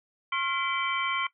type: tone cluster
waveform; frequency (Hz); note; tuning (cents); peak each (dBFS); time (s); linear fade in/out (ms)
sine; 1073 / 1388 / 2027 / 2318 / 3108; C6 / F6 / B6 / D7 / G7; +43 / -11 / +45 / -23 / -16; -30 / -34 / -34 / -32 / -35; 0.32-1.27; 5
effects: noise-tail reverb RT60 0.1 s tail -18 dB re dry